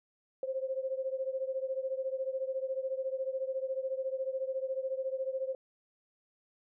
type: beating tone pair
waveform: sine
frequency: 523.3 / 537.3 Hz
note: C5 / C5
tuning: 0 / +46 cents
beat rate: 14 Hz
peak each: -34 / -37 dBFS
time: 0.43-5.55 s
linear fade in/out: 2 ms
effects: none